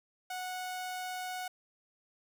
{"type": "tone", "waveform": "sawtooth", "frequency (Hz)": 736, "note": "F#5", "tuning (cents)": -9, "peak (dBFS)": -33, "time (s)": [0.3, 1.48], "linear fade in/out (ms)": 5, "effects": []}